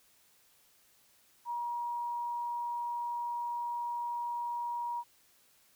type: tone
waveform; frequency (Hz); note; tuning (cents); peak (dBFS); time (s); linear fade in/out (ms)
sine; 953; A#5; +38; -33; 1.45-5.04; 50
effects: white hiss -66 dBFS RMS until 5.75 s